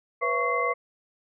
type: tone cluster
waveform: sine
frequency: 490.1 / 538 / 673 / 1116 / 2069 Hz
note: B4 / C5 / E5 / C#6 / C7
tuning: -13 / +48 / +36 / +11 / -20 cents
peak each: -29 / -35 / -33 / -26 / -29 dBFS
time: 0.21-0.74 s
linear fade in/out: 20 ms
effects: none